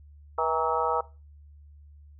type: harmonic tone with a mistuned harmonic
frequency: 161.4 Hz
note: E3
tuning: 36 cents flat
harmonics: 3 / 4 / 5 / 6 / 7 / 8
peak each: -30 / -32 / -31 / -29 / -33 / -30 dBFS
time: 0.38-1.01 s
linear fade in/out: 5 ms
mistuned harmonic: 6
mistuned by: -65 cents
effects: noise-tail reverb RT60 0.3 s tail -19 dB re dry + added 73 Hz sine -48 dBFS peak until 2.19 s